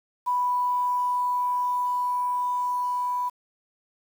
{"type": "tone with level ramp", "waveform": "sine", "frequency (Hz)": 987.8, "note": "B5", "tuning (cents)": 0, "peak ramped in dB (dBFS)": [-21, -24], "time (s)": [0.26, 3.3], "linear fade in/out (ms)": 20, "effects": ["8-bit"]}